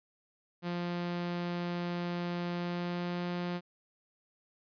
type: tone with pitch glide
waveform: sawtooth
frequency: 174.61 to 176.23 Hz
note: F3 to F3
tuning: 0 to +16 cents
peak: -29 dBFS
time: 0.62-3.61 s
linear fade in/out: 50 ms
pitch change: +16 cents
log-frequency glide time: 2.55-3.27 s
effects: resampled to 11025 Hz